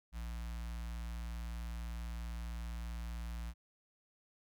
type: tone with notch filter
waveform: square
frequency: 57.7 Hz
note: A#1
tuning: 17 cents flat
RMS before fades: -42 dBFS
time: 0.12-3.54 s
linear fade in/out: 50 ms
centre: 400 Hz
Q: 0.57
effects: none